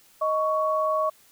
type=tone pair together; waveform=sine; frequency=625.3 / 1116 Hz; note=D#5 / C#6; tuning=+8 / +11 cents; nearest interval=minor seventh; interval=1003 cents; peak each=-24 dBFS; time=0.21-1.1 s; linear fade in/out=10 ms; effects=white hiss -57 dBFS RMS until 1.31 s